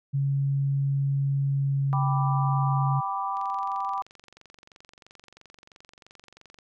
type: tone with pitch glide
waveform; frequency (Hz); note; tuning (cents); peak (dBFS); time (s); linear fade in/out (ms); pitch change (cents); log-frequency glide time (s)
sine; 138.59 to 137.47; C#3 to C#3; 0 to -14; -22; 0.13-3.01; 20; -14; 1.48-2.31
type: chord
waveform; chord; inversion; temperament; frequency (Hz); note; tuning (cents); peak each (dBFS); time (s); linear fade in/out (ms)
sine; G major; none; equal; 784 / 987.8 / 1174.7; G5 / B5 / D6; 0 / 0 / 0; -31; 1.93-4.02; 0
type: click train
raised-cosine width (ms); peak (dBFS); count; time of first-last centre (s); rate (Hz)
0.2; -32; 75; 3.37-6.587; 23
effects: none